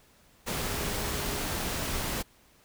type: tone in noise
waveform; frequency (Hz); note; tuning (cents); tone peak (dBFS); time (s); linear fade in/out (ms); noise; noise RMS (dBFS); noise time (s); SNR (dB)
sine; 410.2; G#4; -21; -42; 0.67-1.43; 20; pink; -32; 0.46-2.23; -13
effects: pink hiss -61 dBFS RMS until 2.64 s